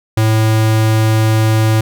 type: tone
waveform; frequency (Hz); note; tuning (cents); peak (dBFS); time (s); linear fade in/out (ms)
square; 110; A2; 0; -10; 0.17-1.81; 5
effects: none